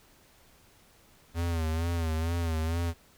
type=tone with vibrato; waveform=square; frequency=82.41 Hz; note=E2; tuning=in tune; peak=-28 dBFS; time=1.34-2.94 s; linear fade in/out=50 ms; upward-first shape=sine; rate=2.2 Hz; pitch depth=69 cents each way; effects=pink hiss -60 dBFS RMS until 3.17 s